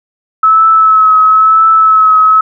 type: tone with vibrato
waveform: sine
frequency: 1296 Hz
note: E6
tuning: 30 cents flat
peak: -3 dBFS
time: 0.43-2.41 s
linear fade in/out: 5 ms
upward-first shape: triangle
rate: 1 Hz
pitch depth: 28 cents each way
effects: none